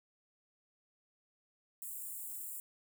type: high-pass noise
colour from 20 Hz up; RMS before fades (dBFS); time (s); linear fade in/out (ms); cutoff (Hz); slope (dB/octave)
white; -44; 1.82-2.6; 0; 7300; 96
effects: none